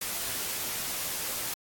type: noise with comb filter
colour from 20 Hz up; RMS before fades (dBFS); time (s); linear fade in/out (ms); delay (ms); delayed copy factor
white; -33; 0.01-1.54; 5; 14; -0.5
effects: AAC 64 kbps